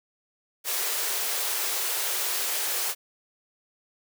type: high-pass noise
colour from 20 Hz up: white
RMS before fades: -28 dBFS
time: 0.64-2.95 s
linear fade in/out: 50 ms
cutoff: 350 Hz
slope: 96 dB/octave
effects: none